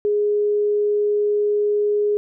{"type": "tone", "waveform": "sine", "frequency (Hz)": 415.3, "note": "G#4", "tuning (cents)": 0, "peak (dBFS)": -16, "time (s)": [0.05, 2.17], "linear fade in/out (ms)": 0, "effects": []}